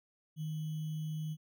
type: tone with sample-and-hold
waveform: sine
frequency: 155.6 Hz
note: D#3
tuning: in tune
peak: -35 dBFS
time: 0.36-1.37 s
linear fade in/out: 50 ms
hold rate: 3150 Hz
effects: none